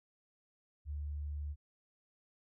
sine tone, 73.42 Hz, D2, in tune, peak -37 dBFS, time 0.85-1.56 s, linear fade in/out 50 ms, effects none

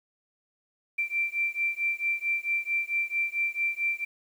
sine beating tone pair, 2349 / 2353.5 Hz, D7 / D7, 0 / +3 cents, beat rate 4.5 Hz, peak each -29 dBFS, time 0.98-4.05 s, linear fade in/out 10 ms, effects 9-bit

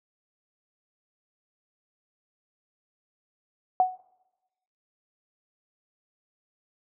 sine tone with exponential decay, 740 Hz, F#5, in tune, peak -14 dBFS, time 3.8-4 s, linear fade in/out 1 ms, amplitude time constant 43 ms, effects noise-tail reverb RT60 1.0 s tail -22 dB re dry

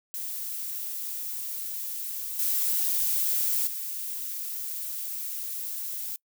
violet noise with level steps, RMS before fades -34 / -26 / -34 dBFS, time 0.14-6.16 s, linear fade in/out 0 ms, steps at 2.39 / 3.67 s, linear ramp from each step 2 ms, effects noise-tail reverb RT60 0.1 s tail -25 dB re dry

